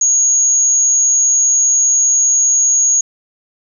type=tone; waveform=sine; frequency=6645 Hz; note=G#8; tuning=in tune; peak=-9 dBFS; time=0.01-3.01 s; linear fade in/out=5 ms; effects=none